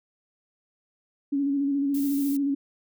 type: tone with vibrato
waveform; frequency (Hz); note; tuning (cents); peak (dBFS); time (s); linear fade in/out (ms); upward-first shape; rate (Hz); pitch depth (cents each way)
sine; 280; C#4; +18; -22; 1.32-2.55; 10; square; 14; 29
type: noise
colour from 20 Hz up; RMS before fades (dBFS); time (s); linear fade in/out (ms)
violet; -38; 1.94-2.37; 5
effects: none